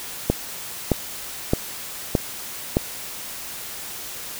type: click train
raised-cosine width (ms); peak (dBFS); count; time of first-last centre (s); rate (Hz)
2; -3; 5; 0.3-2.769; 1.62
effects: white hiss -34 dBFS RMS until 4.39 s